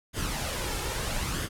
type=noise with flanger; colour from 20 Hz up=pink; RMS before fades=-31 dBFS; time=0.13-1.49 s; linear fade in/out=50 ms; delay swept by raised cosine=0.6 to 2.3 ms; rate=0.76 Hz; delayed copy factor=+0.5; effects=low-pass 12000 Hz 12 dB/octave